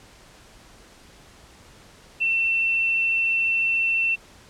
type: tone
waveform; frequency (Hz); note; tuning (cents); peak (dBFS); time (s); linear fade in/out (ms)
sine; 2693; E7; +36; -19; 2.2-4.16; 20
effects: pink hiss -50 dBFS RMS until 4.49 s + low-pass 9000 Hz 12 dB/octave